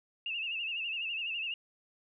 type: tone with vibrato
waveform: sine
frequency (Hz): 2715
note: F7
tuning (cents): -50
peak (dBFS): -33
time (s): 0.26-1.54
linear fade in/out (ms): 2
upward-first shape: sine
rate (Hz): 12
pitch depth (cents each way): 91
effects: none